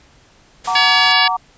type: noise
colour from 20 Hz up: white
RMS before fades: -29 dBFS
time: 0.64-1.13 s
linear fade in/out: 10 ms
type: chord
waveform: sine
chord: Gb augmented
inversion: none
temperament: just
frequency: 740 / 925 / 1156.2 Hz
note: Gb5 / Bb5 / D6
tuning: 0 / -14 / -27 cents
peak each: -20 dBFS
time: 0.67-1.37 s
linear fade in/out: 10 ms
type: harmonic tone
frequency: 567 Hz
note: C#5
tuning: 39 cents sharp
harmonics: 3 / 4 / 5 / 6 / 7 / 8 / 9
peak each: -17 / -18 / -19 / -20 / -20 / -21 / -22 dBFS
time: 0.75-1.28 s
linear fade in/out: 5 ms
effects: pink hiss -50 dBFS RMS until 1.57 s + resampled to 16000 Hz